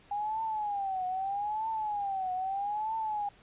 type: tone with vibrato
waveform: sine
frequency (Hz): 810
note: G#5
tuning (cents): -43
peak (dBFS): -30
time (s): 0.11-3.29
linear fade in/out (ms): 5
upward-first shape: triangle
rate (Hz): 0.79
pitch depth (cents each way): 180
effects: pink hiss -59 dBFS RMS until 3.42 s + resampled to 8000 Hz